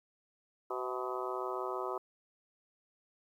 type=harmonic tone with a mistuned harmonic; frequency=126.2 Hz; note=B2; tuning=38 cents sharp; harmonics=3 / 4 / 5 / 6 / 7 / 8 / 9 / 10; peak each=-39 / -43 / -43 / -46 / -46 / -42 / -45 / -43 dBFS; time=0.7-1.98 s; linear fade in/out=5 ms; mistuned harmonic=5; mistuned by=+42 cents; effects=11-bit